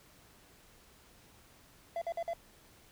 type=tone bursts; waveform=triangle; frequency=676 Hz; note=E5; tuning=43 cents sharp; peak=-31 dBFS; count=4; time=1.96-2.334 s; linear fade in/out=2 ms; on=56 ms; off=50 ms; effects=pink hiss -61 dBFS RMS until 2.91 s